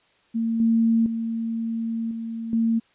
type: tone with level steps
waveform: sine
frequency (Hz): 227.5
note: A#3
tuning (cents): -42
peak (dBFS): -21 / -16 / -24 / -28 / -18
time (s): 0.34-2.8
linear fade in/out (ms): 20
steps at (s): 0.6 / 1.06 / 2.11 / 2.53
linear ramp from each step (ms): 2
effects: white hiss -61 dBFS RMS until 2.94 s + resampled to 8000 Hz